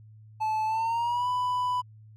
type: tone with pitch glide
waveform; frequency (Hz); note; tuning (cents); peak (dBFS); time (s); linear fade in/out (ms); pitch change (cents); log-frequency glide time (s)
triangle; 870 to 993.6; A5 to B5; -20 to +10; -23; 0.4-1.82; 20; +230; 0.66-1.28
effects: added 108 Hz sine -48 dBFS peak until 2.16 s